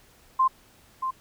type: tone with echo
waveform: sine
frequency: 1046.5 Hz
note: C6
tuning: in tune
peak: -17 dBFS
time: 0.39-0.48 s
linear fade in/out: 10 ms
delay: 630 ms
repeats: 1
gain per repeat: -8 dB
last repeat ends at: 1.11 s
effects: pink hiss -57 dBFS RMS until 1.2 s